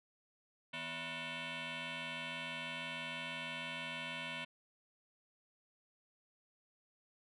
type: tone with frequency modulation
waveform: sine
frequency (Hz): 247.1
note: B3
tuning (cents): +1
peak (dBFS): -38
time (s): 0.73-4.45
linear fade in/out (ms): 10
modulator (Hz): 408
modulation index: 7.8
effects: tanh soft clip ceiling -39 dBFS

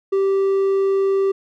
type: tone with hard clipping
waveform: sine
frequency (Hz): 390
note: G4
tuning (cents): -9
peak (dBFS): -16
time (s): 0.12-1.32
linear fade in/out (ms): 10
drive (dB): 3
effects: none

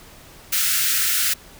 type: high-pass noise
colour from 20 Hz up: white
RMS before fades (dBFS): -20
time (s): 0.52-1.34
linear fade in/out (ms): 10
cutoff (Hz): 1300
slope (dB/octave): 96
effects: pink hiss -45 dBFS RMS until 1.59 s

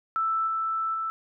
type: tone with level steps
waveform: sine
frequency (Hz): 1322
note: E6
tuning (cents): +5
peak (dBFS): -23 / -25 / -27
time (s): 0.16-1.1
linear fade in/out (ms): 0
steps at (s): 0.47 / 0.94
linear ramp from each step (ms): 5
effects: none

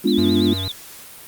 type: chord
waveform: sine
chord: G# diminished seventh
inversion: none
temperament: equal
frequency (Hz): 207.7 / 246.9 / 293.7 / 349.2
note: G#3 / B3 / D4 / F4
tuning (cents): 0 / 0 / 0 / 0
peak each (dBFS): -20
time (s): 0.04-0.54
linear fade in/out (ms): 10
type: tone with vibrato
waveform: sine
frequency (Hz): 3700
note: A#7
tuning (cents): -14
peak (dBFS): -25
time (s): 0.07-0.72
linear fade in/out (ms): 5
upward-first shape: sine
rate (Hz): 8.8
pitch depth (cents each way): 160
type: tone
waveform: square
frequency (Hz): 94.7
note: F#2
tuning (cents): +41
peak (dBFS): -25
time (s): 0.18-0.68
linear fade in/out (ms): 0
effects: white hiss -40 dBFS RMS until 1.27 s + Opus 32 kbps

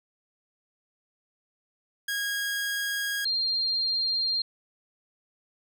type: tone pair in turn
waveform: sawtooth / sine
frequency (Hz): 1639 / 4195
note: G#6 / C8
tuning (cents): -23 / +4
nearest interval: octave + major third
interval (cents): 1627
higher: second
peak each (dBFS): -24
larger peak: neither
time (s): 2.08-3.25 / 3.25-4.42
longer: neither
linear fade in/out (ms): 5
effects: none

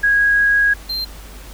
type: tone pair in turn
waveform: sine / triangle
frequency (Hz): 1649 / 4155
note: G#6 / C8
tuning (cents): -13 / -13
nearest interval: octave + major third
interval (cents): 1600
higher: second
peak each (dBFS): -11 / -19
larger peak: first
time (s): 0.03-0.74 / 0.89-1.05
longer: first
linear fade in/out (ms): 10
effects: added 50 Hz sine -34 dBFS peak until 1.53 s + pink hiss -40 dBFS RMS until 1.53 s

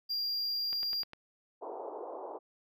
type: tone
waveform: triangle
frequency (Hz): 4779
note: D8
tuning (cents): +29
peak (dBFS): -30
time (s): 0.09-1.04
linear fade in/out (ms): 20
type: click train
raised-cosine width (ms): 0.3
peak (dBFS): -30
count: 5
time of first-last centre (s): 0.73-1.134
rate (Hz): 9.91
type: band-pass noise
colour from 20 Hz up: pink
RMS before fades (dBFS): -42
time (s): 1.61-2.39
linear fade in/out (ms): 20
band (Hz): 350 to 990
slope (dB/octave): 48
effects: none

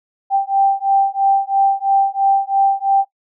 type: beating tone pair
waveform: sine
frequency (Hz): 784 / 787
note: G5 / G5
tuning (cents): 0 / +7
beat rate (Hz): 3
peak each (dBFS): -15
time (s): 0.3-3.05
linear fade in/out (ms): 50
effects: noise-tail reverb RT60 0.1 s tail -17 dB re dry

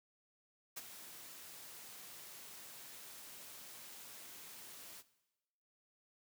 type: noise with ADSR envelope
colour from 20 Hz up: white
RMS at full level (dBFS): -43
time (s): 0.76-5.03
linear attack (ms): 15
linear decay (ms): 29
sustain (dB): -10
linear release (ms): 37
effects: noise-tail reverb RT60 1.0 s tail -17 dB re dry + high-pass 100 Hz 12 dB/octave

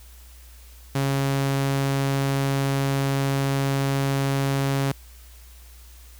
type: tone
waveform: sawtooth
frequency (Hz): 137.4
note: C#3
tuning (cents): -15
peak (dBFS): -17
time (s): 0.95-4.92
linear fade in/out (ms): 5
effects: added 60 Hz sine -44 dBFS peak until 6.19 s + white hiss -52 dBFS RMS until 6.19 s

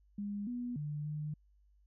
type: tone with pitch steps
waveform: sine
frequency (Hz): 203.8 / 243.9 / 148.4 / 150.7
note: G#3 / B3 / D3 / D3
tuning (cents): -32 / -21 / +18 / +45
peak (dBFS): -36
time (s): 0.18-1.34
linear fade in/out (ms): 5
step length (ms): 290
effects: added 50 Hz sine -64 dBFS peak until 1.86 s

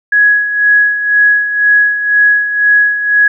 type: tone with tremolo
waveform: sine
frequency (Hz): 1672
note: G#6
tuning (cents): +11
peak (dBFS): -4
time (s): 0.12-3.28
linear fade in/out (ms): 5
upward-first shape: sine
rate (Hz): 2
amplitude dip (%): 65
effects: none

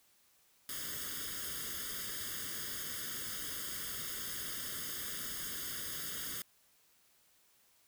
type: noise with comb filter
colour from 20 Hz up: white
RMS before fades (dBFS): -41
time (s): 0.69-6.42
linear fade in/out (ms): 2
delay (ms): 0.6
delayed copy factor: +0.95
effects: white hiss -69 dBFS RMS until 7.87 s

